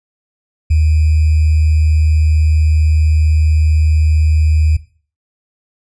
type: tone with sample-and-hold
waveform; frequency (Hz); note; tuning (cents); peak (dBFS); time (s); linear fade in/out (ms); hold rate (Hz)
sine; 77.78; D#2; 0; -8; 0.7-4.77; 10; 2450
effects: noise-tail reverb RT60 0.4 s tail -17 dB re dry + resampled to 22050 Hz